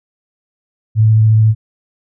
sine tone with vibrato, 109.6 Hz, A2, 6 cents flat, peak -6 dBFS, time 0.95-1.55 s, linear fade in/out 50 ms, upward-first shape square, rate 14 Hz, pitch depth 11 cents each way, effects none

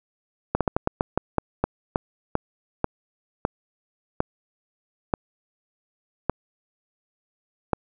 slowing click train, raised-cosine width 1 ms, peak -6 dBFS, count 17, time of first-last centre 0.55-7.733 s, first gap 57 ms, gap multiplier 1.24, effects none

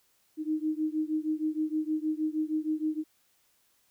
sine beating tone pair, 307.9 / 314.3 Hz, D#4 / D#4, -18 / +18 cents, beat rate 6.4 Hz, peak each -30 / -31 dBFS, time 0.37-3.04 s, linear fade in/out 50 ms, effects white hiss -69 dBFS RMS until 3.9 s

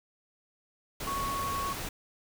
sine tone in noise, 1108.7 Hz, C#6, in tune, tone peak -31 dBFS, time 1.07-1.73 s, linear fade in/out 5 ms, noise pink, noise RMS -37 dBFS, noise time 1-1.89 s, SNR +3 dB, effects none

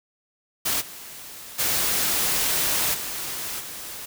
white noise with level steps, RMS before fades -24 / -40 / -23 / -31 / -36 dBFS, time 0.65-4.06 s, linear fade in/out 10 ms, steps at 0.8 / 1.58 / 2.93 / 3.59 s, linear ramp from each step 20 ms, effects none

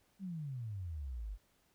sine exponential sweep, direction down, 201.2 to 46 Hz, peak -39 dBFS, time 0.19-1.38 s, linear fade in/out 50 ms, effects pink hiss -73 dBFS RMS until 1.74 s

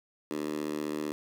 10% pulse tone with high-pass filter, 75.5 Hz, D2, 48 cents sharp, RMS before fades -34 dBFS, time 0.31-1.12 s, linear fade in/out 0 ms, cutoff 300 Hz, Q 2.4, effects none

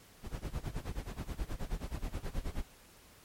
brown noise with tremolo, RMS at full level -35 dBFS, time 0.22-2.65 s, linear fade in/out 50 ms, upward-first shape sine, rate 9.4 Hz, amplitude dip 95%, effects pink hiss -59 dBFS RMS until 3.24 s + MP3 64 kbps

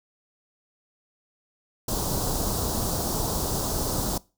pink band-stop noise, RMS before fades -27 dBFS, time 1.88-4.18 s, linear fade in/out 5 ms, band 1100 to 4400 Hz, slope 24 dB/octave, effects noise-tail reverb RT60 0.3 s tail -22 dB re dry

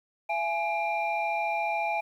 sine tone cluster, 676 / 836 / 2382 Hz, E5 / G#5 / D7, +43 / +11 / +24 cents, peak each -30 / -28 / -31 dBFS, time 0.29-2.01 s, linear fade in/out 10 ms, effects tanh soft clip ceiling -20 dBFS + 10-bit

